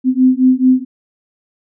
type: beating tone pair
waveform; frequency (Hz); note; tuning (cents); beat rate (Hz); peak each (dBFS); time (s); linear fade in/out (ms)
sine; 254.8 / 259.4; C4 / C4; -46 / -15; 4.6; -11; 0.04-0.85; 50
effects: none